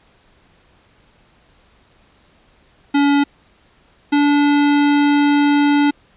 square tone pair in turn, 284.3 / 289.3 Hz, C#4 / D4, +44 / -26 cents, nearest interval unison, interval 30 cents, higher second, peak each -12 / -12 dBFS, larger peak neither, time 2.94-3.24 / 4.12-5.91 s, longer second, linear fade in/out 10 ms, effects pink hiss -54 dBFS RMS until 6.16 s + resampled to 8000 Hz

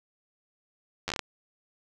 slowing click train, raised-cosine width 0.2 ms, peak -13 dBFS, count 7, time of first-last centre 1.08-1.193 s, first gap 10 ms, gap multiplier 1.25, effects none

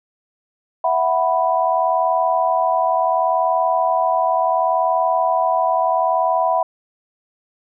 sine chord, E suspended second, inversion none, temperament equal, 659.3 / 740 / 987.8 Hz, E5 / F#5 / B5, 0 / 0 / 0 cents, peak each -19 dBFS, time 0.84-6.63 s, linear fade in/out 5 ms, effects none

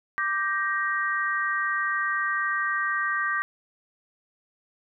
sine chord, G minor, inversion second, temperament just, 1176 / 1568 / 1881.6 Hz, D6 / G6 / Bb6, +2 / 0 / +16 cents, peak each -28 dBFS, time 0.18-3.42 s, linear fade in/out 0 ms, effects none

